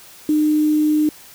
sine tone with quantisation, 303.9 Hz, D#4, 41 cents flat, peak -13 dBFS, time 0.29-1.09 s, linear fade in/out 2 ms, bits 6, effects white hiss -43 dBFS RMS until 1.34 s

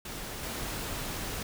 pink noise with level steps, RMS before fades -39 / -36 dBFS, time 0.05-1.43 s, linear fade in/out 5 ms, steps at 0.43 s, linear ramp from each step 2 ms, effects none

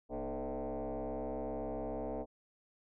sine tone with frequency modulation, 100.8 Hz, G2, 49 cents sharp, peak -35 dBFS, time 0.09-2.26 s, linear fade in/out 50 ms, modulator 134 Hz, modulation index 5, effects tanh soft clip ceiling -32 dBFS

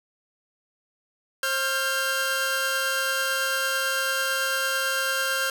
sawtooth tone cluster, 532 / 1384 / 1587 Hz, C5 / F6 / G6, +29 / -16 / +21 cents, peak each -27 / -24 / -23 dBFS, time 1.43-5.5 s, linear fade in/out 2 ms, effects none

